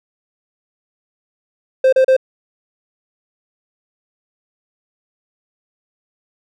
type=tone bursts; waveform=triangle; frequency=523.3 Hz; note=C5; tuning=in tune; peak=-6 dBFS; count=3; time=1.84-2.166 s; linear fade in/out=5 ms; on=86 ms; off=34 ms; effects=none